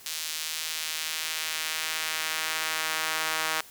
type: tone with high-pass filter sweep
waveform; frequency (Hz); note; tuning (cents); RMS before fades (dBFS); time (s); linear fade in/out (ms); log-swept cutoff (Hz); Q
sawtooth; 158.4; D#3; +31; -31; 0.06-3.61; 2; 3900 to 1200; 0.84
effects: white hiss -50 dBFS RMS until 3.7 s